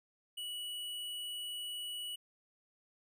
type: tone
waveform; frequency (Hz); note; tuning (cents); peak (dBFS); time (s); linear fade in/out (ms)
square; 2939; F#7; -12; -40; 0.37-2.16; 10
effects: none